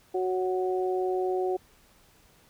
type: harmonic tone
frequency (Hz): 185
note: F#3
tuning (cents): 0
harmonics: 2 / 3 / 4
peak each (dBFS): -26 / -37 / -32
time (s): 0.14-1.57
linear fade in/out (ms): 10
effects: pink hiss -60 dBFS RMS until 2.49 s

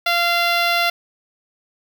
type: tone with notch filter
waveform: 10% pulse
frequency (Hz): 690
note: F5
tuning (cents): -21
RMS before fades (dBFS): -18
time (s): 0.06-0.9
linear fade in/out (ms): 5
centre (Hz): 9200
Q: 1
effects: 7-bit

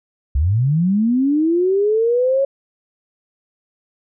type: linear sweep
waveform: sine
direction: up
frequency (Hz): 61.74 to 554.4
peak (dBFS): -13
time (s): 0.35-2.45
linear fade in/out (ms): 5
effects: none

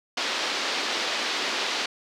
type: band-pass noise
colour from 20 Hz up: white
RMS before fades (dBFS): -28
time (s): 0.17-1.86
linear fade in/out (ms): 5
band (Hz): 260 to 4800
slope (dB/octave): 24
effects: none

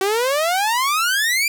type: exponential sweep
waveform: sawtooth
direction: up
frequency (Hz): 376.2 to 2409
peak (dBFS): -13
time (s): 0.01-1.48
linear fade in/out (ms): 2
effects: none

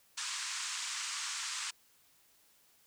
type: band-pass noise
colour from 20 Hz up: white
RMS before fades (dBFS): -39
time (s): 0.17-1.71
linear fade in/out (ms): 10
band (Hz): 970 to 8300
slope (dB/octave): 48
effects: white hiss -67 dBFS RMS until 2.86 s

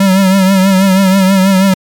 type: tone with vibrato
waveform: square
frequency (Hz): 191.5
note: G3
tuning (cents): -40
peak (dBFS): -6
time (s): 0-1.74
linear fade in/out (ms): 5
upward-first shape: triangle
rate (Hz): 6.2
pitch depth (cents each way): 65
effects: MP3 96 kbps

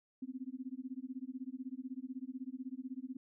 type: tone with tremolo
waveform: sine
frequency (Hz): 258.8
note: C4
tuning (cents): -19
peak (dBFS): -37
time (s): 0.22-3.17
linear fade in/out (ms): 5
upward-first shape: sine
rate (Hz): 16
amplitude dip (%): 100
effects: none

